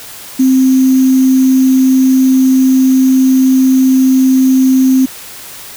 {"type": "tone with sample-and-hold", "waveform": "sine", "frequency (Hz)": 261.6, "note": "C4", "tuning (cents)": 0, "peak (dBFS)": -5, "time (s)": [0.39, 5.06], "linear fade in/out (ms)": 10, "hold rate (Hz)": 6300, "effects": ["white hiss -30 dBFS RMS until 5.76 s"]}